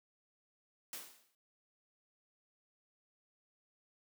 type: noise with exponential decay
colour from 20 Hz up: white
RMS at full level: -42 dBFS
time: 0.93-1.35 s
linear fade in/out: 1 ms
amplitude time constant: 90 ms
effects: high-pass 200 Hz 12 dB/octave